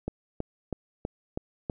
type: click train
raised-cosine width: 2 ms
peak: -17 dBFS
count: 6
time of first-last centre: 0.08-1.698 s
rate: 3.09 Hz
effects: none